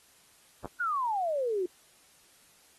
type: clicks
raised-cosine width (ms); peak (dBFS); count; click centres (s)
1; -24; 2; 0.646 / 0.657
type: exponential sweep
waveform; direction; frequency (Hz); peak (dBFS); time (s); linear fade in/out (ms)
sine; down; 1480 to 349.2; -27; 0.8-1.66; 5
effects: white hiss -61 dBFS RMS until 2.78 s + AAC 32 kbps